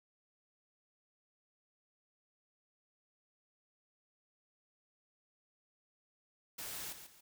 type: noise with echo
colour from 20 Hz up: white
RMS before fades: -44 dBFS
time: 6.58-6.93 s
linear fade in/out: 10 ms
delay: 140 ms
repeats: 2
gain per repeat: -9 dB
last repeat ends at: 7.21 s
effects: none